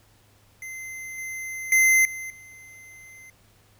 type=tone with level steps; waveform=square; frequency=2070 Hz; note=C7; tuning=19 cents flat; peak=-35 / -32 / -16 / -33 / -45 dBFS; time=0.62-3.3 s; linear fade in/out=2 ms; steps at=1.18 / 1.72 / 2.05 / 2.3 s; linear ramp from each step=2 ms; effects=added 103 Hz sine -60 dBFS peak until 3.79 s + pink hiss -60 dBFS RMS until 3.79 s